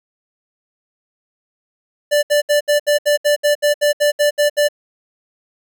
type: tone bursts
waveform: square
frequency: 587.3 Hz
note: D5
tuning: in tune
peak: -12 dBFS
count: 14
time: 2.11-4.687 s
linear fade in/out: 20 ms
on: 120 ms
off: 69 ms
effects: none